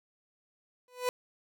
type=tone with exponential growth; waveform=30% pulse; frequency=497.9 Hz; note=B4; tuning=14 cents sharp; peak=-22 dBFS; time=0.88-1.09 s; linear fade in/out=1 ms; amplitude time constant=45 ms; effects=none